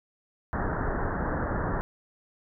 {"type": "low-pass noise", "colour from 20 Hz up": "pink", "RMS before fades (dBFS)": -29, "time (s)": [0.53, 1.81], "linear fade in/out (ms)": 0, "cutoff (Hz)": 1800, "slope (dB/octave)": 96, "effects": []}